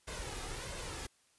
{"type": "noise with flanger", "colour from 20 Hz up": "pink", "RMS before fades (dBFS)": -42, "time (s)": [0.07, 1.07], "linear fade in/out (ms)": 10, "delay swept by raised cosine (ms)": [1.9, 2.45], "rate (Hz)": 1.5, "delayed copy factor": 0.55, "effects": ["white hiss -70 dBFS RMS until 1.38 s", "resampled to 24000 Hz"]}